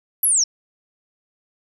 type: linear sweep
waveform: sine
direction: down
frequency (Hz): 11840 to 5274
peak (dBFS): -14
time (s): 0.23-0.44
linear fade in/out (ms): 5
effects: none